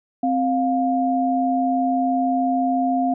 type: tone pair together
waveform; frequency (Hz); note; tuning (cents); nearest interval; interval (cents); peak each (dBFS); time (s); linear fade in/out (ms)
sine; 261.6 / 704.5; C4 / F5; 0 / +15; octave + perfect fourth; 1715; -20; 0.23-3.14; 5
effects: none